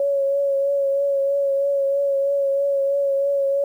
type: tone with vibrato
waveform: sine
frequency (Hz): 556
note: C#5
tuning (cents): +5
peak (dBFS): -17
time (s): 0-3.64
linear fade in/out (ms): 2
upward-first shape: triangle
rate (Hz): 3.1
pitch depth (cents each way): 27
effects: 9-bit